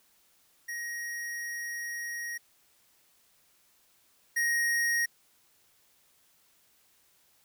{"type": "tone pair in turn", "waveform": "square", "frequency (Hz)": [1885, 1875.1], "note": ["A#6", "A#6"], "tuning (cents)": [19, 10], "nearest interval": "unison", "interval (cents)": 9, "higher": "first", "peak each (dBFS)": [-35, -26], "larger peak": "second", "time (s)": [[0.68, 2.38], [4.36, 5.06]], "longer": "first", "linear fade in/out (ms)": 10, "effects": ["white hiss -66 dBFS RMS until 7.44 s"]}